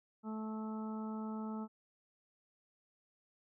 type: harmonic tone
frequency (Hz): 218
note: A3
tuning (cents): -16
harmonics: 1 / 2 / 3 / 4 / 5 / 6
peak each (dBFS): -39 / -50 / -55 / -50 / -58 / -52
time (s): 0.23-1.68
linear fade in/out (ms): 50
effects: none